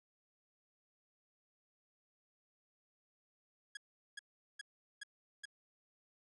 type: tone bursts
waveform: sawtooth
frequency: 1661.2 Hz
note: G#6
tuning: in tune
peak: -40 dBFS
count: 5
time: 3.75-5.455 s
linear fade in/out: 5 ms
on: 21 ms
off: 400 ms
effects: resampled to 24000 Hz

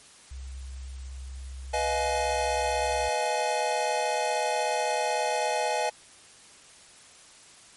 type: tone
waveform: sine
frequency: 65.6 Hz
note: C2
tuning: 5 cents sharp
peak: -36 dBFS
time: 0.31-3.09 s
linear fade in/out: 5 ms
type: chord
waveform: square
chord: F half-diminished seventh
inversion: second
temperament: equal with one note detuned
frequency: 493.9 / 622.3 / 698.5 / 846.1 Hz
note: Cb5 / Eb5 / F5 / Ab5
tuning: 0 / 0 / 0 / +32 cents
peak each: -33 / -31 / -34 / -29 dBFS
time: 1.73-5.9 s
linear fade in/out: 10 ms
effects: white hiss -52 dBFS RMS until 7.76 s + MP3 48 kbps

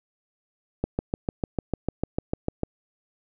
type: click train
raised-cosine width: 2 ms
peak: -11 dBFS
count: 13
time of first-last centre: 0.84-2.634 s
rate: 6.69 Hz
effects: none

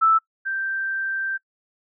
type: tone pair in turn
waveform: sine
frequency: 1318.5 / 1568 Hz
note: E6 / G6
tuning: 0 / 0 cents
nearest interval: minor third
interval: 300 cents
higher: second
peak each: -13 / -23 dBFS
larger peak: first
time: 0.01-0.19 / 0.45-1.38 s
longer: second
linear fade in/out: 20 ms
effects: noise-tail reverb RT60 0.1 s tail -22 dB re dry

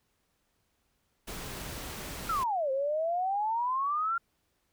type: noise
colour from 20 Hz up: pink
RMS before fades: -40 dBFS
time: 1.27-2.44 s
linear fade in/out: 10 ms
type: exponential two-way sweep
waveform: sine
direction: down then up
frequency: 1396.9 to 523.3 to 1396.9 Hz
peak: -27 dBFS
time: 2.29-4.18 s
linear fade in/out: 5 ms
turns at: 2.71 s
effects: pink hiss -75 dBFS RMS until 4.72 s

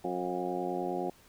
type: harmonic tone with a mistuned harmonic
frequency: 90 Hz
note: F#2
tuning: 47 cents flat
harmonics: 2 / 3 / 4 / 5 / 6 / 7 / 8 / 9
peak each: -41 / -40 / -35 / -43 / -40 / -45 / -37 / -41 dBFS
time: 0.04-1.1 s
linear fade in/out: 5 ms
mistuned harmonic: 7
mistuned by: +26 cents
effects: pink hiss -60 dBFS RMS until 1.28 s

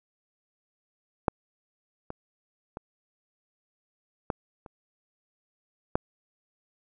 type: clicks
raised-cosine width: 1 ms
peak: -7 / -22 / -22 / -13 / -30 / -9 dBFS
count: 6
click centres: 1.282 / 2.104 / 2.771 / 4.302 / 4.662 / 5.955 s
effects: none

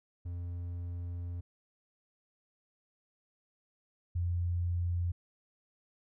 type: tone pair in turn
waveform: triangle / sine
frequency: 87.31 / 87.31 Hz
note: F2 / F2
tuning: 0 / 0 cents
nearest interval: unison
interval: 0 cents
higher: neither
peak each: -34 / -29 dBFS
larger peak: second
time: 0.25-1.41 / 4.15-5.12 s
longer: first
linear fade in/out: 10 ms
effects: none

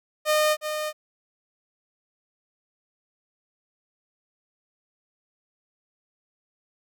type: tone with echo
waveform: sawtooth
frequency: 611 Hz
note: D#5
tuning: 32 cents flat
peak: -15 dBFS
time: 0.25-0.57 s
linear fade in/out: 50 ms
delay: 360 ms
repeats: 1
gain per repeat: -8 dB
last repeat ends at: 0.93 s
effects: none

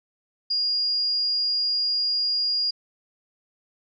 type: tone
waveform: sine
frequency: 4844 Hz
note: D#8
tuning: 47 cents flat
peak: -21 dBFS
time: 0.5-2.71 s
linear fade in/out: 10 ms
effects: none

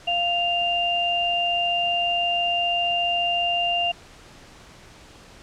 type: tone pair together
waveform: sine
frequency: 697.3 / 2794 Hz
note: F5 / F7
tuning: -3 / 0 cents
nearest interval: 2 octaves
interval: 2403 cents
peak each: -24 / -22 dBFS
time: 0.07-3.92 s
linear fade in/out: 10 ms
effects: pink hiss -47 dBFS RMS until 5.42 s + low-pass 7000 Hz 12 dB/octave

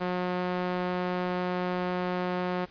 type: tone with band-pass filter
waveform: sawtooth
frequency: 180.4 Hz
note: F#3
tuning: 44 cents flat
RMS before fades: -30 dBFS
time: 0-2.66 s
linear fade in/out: 20 ms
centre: 770 Hz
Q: 0.5
effects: pink hiss -54 dBFS RMS until 2.7 s + resampled to 11025 Hz

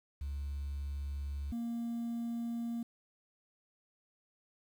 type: tone pair in turn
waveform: sine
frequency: 70.6 / 233.7 Hz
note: C#2 / A#3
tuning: +32 / +5 cents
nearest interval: octave + major sixth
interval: 2073 cents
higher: second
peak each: -34 / -32 dBFS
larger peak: second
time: 0.21-1.52 / 1.52-2.83 s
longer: neither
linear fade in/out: 5 ms
effects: tanh soft clip ceiling -34 dBFS + 10-bit

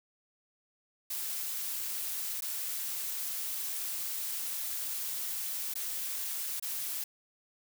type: noise with dropouts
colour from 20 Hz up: blue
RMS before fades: -36 dBFS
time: 1.1-7.04 s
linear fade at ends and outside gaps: 5 ms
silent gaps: 2.408-2.421 / 5.739-5.754 / 6.598-6.624 s
effects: none

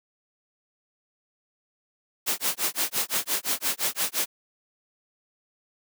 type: noise with tremolo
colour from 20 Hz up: white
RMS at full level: -24 dBFS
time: 2.26-4.26 s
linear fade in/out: 20 ms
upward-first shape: sine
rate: 5.8 Hz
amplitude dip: 100%
effects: high-pass 200 Hz 12 dB/octave

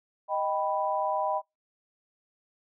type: chord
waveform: sine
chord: Eb augmented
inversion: none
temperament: equal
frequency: 622.3 / 784 / 987.8 Hz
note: Eb5 / G5 / B5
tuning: 0 / 0 / 0 cents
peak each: -30 dBFS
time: 0.28-1.42 s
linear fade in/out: 50 ms
effects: noise-tail reverb RT60 0.2 s tail -25 dB re dry

